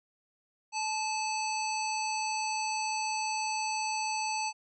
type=harmonic tone with a mistuned harmonic; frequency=867 Hz; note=A5; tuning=26 cents flat; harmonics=1 / 3 / 5 / 7 / 9; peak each=-32 / -37 / -39 / -40 / -42 dBFS; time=0.72-4.53 s; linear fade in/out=50 ms; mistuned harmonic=5; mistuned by=+74 cents; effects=none